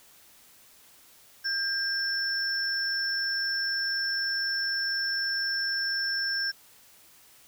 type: tone pair together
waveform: sine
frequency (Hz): 1599 / 5378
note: G6 / E8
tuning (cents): +34 / +34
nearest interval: octave + major sixth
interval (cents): 2100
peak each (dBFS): -29 / -29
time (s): 1.44-6.52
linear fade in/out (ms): 20
effects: white hiss -56 dBFS RMS until 7.47 s